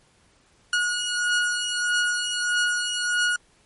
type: beating tone pair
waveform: sawtooth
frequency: 1447 / 1448.6 Hz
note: F#6 / F#6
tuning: -39 / -37 cents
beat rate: 1.6 Hz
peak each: -23 / -20 dBFS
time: 0.73-3.36 s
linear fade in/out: 2 ms
effects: pink hiss -60 dBFS RMS until 3.65 s + MP3 48 kbps